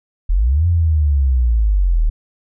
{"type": "linear two-way sweep", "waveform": "sine", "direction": "up then down", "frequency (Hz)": [36.71, 87.8, 36.71], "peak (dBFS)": -11, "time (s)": [0.29, 2.1], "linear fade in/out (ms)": 10, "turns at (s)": 0.67, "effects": []}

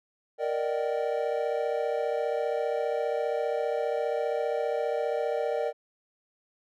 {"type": "chord", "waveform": "triangle", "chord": "Eb major seventh", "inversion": "second", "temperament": "equal with one note detuned", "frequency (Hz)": [466.2, 587.3, 622.3, 770.1], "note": ["Bb4", "D5", "Eb5", "G5"], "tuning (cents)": [0, 0, 0, -31], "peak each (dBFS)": [-28, -29, -32, -33], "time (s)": [0.38, 5.73], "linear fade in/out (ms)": 50, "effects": []}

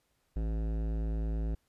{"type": "tone with hard clipping", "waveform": "sine", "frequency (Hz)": 54.6, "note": "A1", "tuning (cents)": -13, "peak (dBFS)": -32, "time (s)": [0.36, 1.55], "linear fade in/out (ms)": 5, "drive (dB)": 16, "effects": ["pink hiss -75 dBFS RMS until 1.68 s", "resampled to 32000 Hz"]}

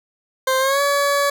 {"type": "tone with pitch glide", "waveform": "20% pulse", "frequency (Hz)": [523.3, 567.4], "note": ["C5", "C#5"], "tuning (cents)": [0, 40], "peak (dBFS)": -11, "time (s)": [0.47, 1.3], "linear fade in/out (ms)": 5, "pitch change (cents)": 140, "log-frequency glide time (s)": [0.59, 0.81], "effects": []}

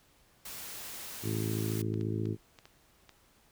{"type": "noise", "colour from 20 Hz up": "white", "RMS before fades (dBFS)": -43, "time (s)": [0.45, 1.82], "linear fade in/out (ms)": 5}
{"type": "harmonic tone", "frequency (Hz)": 54.2, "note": "A1", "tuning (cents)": -25, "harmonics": [2, 3, 4, 5, 6, 7, 8], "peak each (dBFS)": [-33, -40, -39, -43, -38, -40, -45], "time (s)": [1.22, 2.37], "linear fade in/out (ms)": 50}
{"type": "clicks", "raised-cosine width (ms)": 0.2, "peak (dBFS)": -33, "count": 10, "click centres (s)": [1.355, 1.431, 1.685, 1.717, 1.941, 2.011, 2.256, 2.588, 2.655, 3.093]}
{"effects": ["pink hiss -65 dBFS RMS until 3.51 s"]}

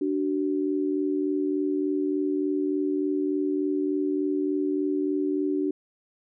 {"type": "tone pair together", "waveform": "sine", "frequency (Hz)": [293.7, 377.1], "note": ["D4", "F#4"], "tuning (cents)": [0, 33], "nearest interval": "major third", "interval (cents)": 433, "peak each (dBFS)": [-25, -27], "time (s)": [0.01, 5.71], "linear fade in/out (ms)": 5, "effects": []}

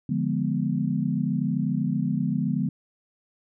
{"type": "chord", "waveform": "sine", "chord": "D diminished seventh", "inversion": "none", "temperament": "equal", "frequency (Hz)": [146.83, 174.61, 207.7, 246.9], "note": ["D3", "F3", "Ab3", "Cb4"], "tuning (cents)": [0, 0, 0, 0], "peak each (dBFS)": -28, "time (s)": [0.09, 2.69], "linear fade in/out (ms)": 5, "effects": []}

